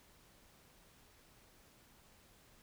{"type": "silence", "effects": ["pink hiss -65 dBFS RMS until 2.62 s"]}